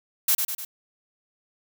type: noise with echo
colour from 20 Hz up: blue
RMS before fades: -20 dBFS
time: 0.28-0.35 s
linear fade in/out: 5 ms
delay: 100 ms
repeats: 3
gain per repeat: -5 dB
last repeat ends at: 0.65 s
effects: none